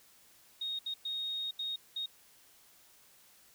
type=tone bursts at uneven times; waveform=sine; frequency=3729 Hz; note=A#7; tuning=in tune; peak=-34 dBFS; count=5; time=0.61-0.79 / 0.86-0.94 / 1.05-1.51 / 1.59-1.76 / 1.96-2.06 s; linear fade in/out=5 ms; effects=white hiss -62 dBFS RMS until 3.54 s